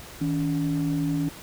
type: tone pair together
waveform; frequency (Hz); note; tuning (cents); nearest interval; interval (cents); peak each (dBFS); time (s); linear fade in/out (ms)
sine; 159.27 / 283.6; D#3 / C#4; +41 / +40; minor seventh; 999; -25 / -24; 0.21-1.29; 5
effects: tanh soft clip ceiling -17 dBFS + pink hiss -43 dBFS RMS until 1.42 s